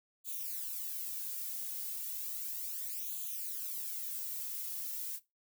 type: noise with flanger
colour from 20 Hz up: violet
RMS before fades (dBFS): -40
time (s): 0.24-5.2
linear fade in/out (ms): 50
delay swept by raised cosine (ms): 0.28 to 2.38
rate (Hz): 0.34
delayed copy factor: +0.9
effects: noise-tail reverb RT60 0.2 s tail -17 dB re dry